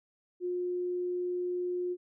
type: tone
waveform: sine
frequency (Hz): 357.7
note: F4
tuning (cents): +41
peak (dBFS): -30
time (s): 0.4-1.97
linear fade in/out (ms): 50
effects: none